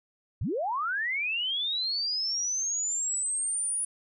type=linear sweep; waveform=sine; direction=up; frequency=61.74 to 9810 Hz; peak=-27 dBFS; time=0.41-3.85 s; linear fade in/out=5 ms; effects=none